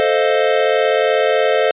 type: chord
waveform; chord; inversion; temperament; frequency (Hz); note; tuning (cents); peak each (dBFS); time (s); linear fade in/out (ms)
square; F dominant seventh; first; equal; 440 / 523.3 / 622.3 / 698.5; A4 / C5 / Eb5 / F5; 0 / 0 / 0 / 0; -18 / -18 / -19 / -22; 0-1.71; 0
effects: resampled to 8000 Hz